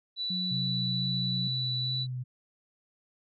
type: tone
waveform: sine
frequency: 3958 Hz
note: B7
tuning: 3 cents sharp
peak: -30 dBFS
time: 0.16-2.07 s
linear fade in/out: 50 ms
type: tone with pitch glide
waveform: sine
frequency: 182.4 to 183.56 Hz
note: F#3 to F#3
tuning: -24 to -14 cents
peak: -33 dBFS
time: 0.3-1.48 s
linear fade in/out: 5 ms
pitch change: +10 cents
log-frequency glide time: 0.84-1.28 s
type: tone with vibrato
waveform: sine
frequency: 127.5 Hz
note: C3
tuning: 44 cents flat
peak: -32 dBFS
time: 0.5-2.24 s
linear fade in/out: 20 ms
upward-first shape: sine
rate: 2.2 Hz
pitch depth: 24 cents each way
effects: none